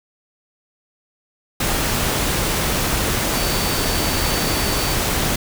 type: tone in noise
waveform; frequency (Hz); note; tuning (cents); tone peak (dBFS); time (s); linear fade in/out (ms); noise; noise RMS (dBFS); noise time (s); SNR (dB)
sine; 4552; C#8; +45; -29; 3.35-4.94; 5; pink; -20; 1.6-5.36; -12
effects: none